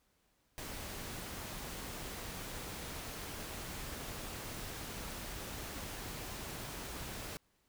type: noise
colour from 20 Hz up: pink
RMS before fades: -44 dBFS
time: 0.58-7.37 s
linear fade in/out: 0 ms
effects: pink hiss -75 dBFS RMS until 7.68 s